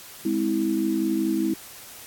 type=chord; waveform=sine; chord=Ab augmented; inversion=none; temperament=just; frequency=207.7 / 259.6 / 324.5 Hz; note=Ab3 / C4 / E4; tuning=0 / -13 / -27 cents; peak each=-27 / -28 / -23 dBFS; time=0.25-1.54 s; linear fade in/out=5 ms; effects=white hiss -43 dBFS RMS until 2.06 s + AAC 64 kbps